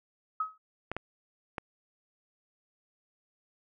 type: tone with exponential decay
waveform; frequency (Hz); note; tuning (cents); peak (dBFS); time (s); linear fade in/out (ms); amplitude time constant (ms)
sine; 1274; D#6; +41; -25; 0.4-0.58; 5; 37
type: clicks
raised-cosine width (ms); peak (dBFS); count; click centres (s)
0.5; -19; 3; 0.916 / 0.966 / 1.582
effects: none